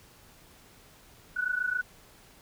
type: tone pair together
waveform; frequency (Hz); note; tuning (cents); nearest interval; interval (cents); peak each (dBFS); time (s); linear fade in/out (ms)
sine; 1466.6 / 1494; F#6 / F#6; -16 / +16; unison; 32; -30 / -30; 1.36-1.82; 10
effects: pink hiss -56 dBFS RMS until 2.41 s